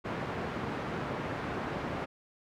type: band-pass noise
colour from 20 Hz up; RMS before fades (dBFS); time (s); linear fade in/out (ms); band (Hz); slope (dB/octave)
pink; -36; 0.04-2.06; 20; 120 to 1700; 12
effects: none